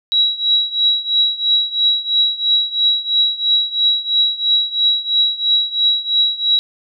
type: tone with tremolo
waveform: sine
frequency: 3879 Hz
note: B7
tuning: 32 cents flat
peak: -9 dBFS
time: 0.12-6.59 s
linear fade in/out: 0 ms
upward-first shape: triangle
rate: 3 Hz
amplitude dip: 90%
effects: none